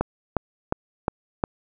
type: click train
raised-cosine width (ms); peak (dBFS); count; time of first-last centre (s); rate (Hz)
1; -7; 5; 0.01-1.439; 2.8
effects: none